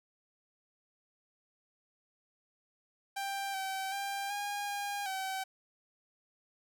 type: tone with pitch steps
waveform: sawtooth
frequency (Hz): 789 / 770 / 794 / 815 / 810 / 765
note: G5 / G5 / G5 / G#5 / G#5 / G5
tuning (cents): +11 / -31 / +22 / -33 / -43 / -42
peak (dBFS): -31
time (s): 3.16-5.44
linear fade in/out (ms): 10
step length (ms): 380
effects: none